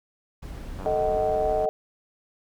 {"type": "noise", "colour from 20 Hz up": "brown", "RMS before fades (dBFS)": -36, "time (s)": [0.42, 1.66], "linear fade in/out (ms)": 10}
{"type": "click train", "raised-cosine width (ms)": 1, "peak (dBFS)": -25, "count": 83, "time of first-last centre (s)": [0.79, 1.655], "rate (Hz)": 94.8}
{"type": "chord", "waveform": "sine", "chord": "D# diminished", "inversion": "second", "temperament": "equal with one note detuned", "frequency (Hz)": [440, 622.3, 754.2], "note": ["A4", "D#5", "F#5"], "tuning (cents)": [0, 0, 33], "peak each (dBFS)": [-27, -24, -27], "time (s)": [0.86, 1.69], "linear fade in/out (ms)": 0}
{"effects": []}